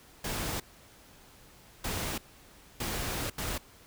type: noise bursts at uneven times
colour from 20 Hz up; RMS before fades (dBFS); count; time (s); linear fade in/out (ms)
pink; -34; 4; 0.24-0.6 / 1.84-2.18 / 2.8-3.3 / 3.38-3.58; 5
effects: pink hiss -56 dBFS RMS until 3.86 s

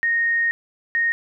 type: tone pair in turn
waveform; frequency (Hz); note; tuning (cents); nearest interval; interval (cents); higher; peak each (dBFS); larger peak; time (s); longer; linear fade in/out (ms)
sine; 1857 / 1857; A#6 / A#6; -7 / -7; unison; 0; neither; -17 / -17; neither; 0.03-0.51 / 0.95-1.12; first; 0
effects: none

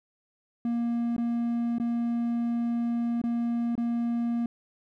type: tone with dropouts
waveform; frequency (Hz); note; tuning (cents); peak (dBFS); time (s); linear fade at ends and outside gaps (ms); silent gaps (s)
triangle; 235.4; A#3; +17; -23; 0.65-4.46; 2; 1.165-1.18 / 1.784-1.799 / 3.216-3.238 / 3.754-3.778
effects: none

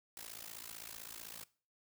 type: noise with amplitude modulation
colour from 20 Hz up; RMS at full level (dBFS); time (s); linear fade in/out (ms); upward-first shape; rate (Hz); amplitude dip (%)
white; -45; 0.17-1.44; 0; sine; 55.7; 95
effects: noise-tail reverb RT60 0.4 s tail -20 dB re dry

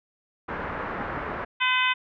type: low-pass noise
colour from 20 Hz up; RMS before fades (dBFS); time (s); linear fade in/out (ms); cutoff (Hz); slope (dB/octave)
white; -32; 0.48-1.45; 10; 1600; 24
type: harmonic tone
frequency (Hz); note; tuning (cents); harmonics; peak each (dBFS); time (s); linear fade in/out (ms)
508; B4; +49; 2 / 3 / 4 / 5 / 6 / 7; -26 / -27 / -27 / -26 / -29 / -32; 1.6-1.94; 20
effects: none

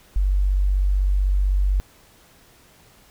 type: tone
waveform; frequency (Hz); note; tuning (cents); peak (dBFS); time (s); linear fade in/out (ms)
sine; 47.94; G1; -38; -16; 0.16-1.8; 0
effects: pink hiss -53 dBFS RMS until 3.1 s

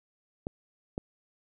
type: clicks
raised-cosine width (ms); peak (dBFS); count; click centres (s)
2; -20 / -19; 2; 0.469 / 0.979
effects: none

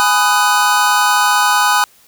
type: chord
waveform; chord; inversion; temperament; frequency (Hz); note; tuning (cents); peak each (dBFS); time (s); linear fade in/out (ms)
square; G# minor seventh; none; just; 830.6 / 996.7 / 1245.9 / 1495.1; G#5 / B5 / D#6 / F#6; 0 / +16 / +2 / +18; -17; 0-1.84; 0
effects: white hiss -49 dBFS RMS until 2.07 s

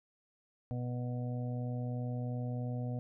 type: harmonic tone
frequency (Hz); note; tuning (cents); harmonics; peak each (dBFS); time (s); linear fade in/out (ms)
123; B2; -7; 1 / 2 / 4 / 5 / 6; -35 / -41 / -47 / -49 / -51; 0.71-2.99; 0
effects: none

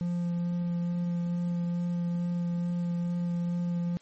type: tone with vibrato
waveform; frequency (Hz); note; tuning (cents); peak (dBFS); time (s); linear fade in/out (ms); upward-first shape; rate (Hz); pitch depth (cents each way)
triangle; 173.7; F3; -9; -25; 0.01-3.97; 0; sine; 2.3; 9
effects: white hiss -59 dBFS RMS until 4.01 s + MP3 32 kbps

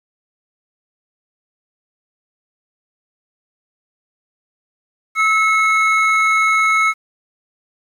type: tone pair together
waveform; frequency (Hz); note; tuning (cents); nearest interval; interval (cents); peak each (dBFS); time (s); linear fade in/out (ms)
triangle; 1300 / 2182; E6 / C#7; -24 / -28; major sixth; 896; -13; 5.15-6.94; 50
effects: resampled to 32000 Hz + 8-bit

